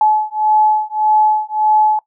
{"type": "beating tone pair", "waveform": "sine", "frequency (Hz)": [856, 857.7], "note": ["A5", "A5"], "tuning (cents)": [-48, -44], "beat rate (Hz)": 1.7, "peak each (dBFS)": -14, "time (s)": [0.01, 1.99], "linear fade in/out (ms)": 2, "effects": ["noise-tail reverb RT60 0.1 s tail -21 dB re dry"]}